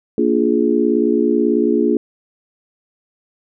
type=chord; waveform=sine; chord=Bb dominant seventh; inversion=none; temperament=just; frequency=233.1 / 291.4 / 349.6 / 419.5 Hz; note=Bb3 / D4 / F4 / Ab4; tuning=0 / -13 / +2 / +17 cents; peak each=-18 dBFS; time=0.18-1.97 s; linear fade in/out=2 ms; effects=none